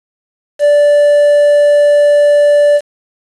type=tone with quantisation; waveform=triangle; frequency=584 Hz; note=D5; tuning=10 cents flat; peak=-3 dBFS; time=0.59-2.81 s; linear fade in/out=50 ms; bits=5; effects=resampled to 24000 Hz